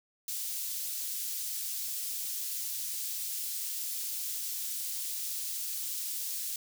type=high-pass noise; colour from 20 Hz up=white; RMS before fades=-36 dBFS; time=0.28-6.56 s; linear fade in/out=2 ms; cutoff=4500 Hz; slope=12 dB/octave; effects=none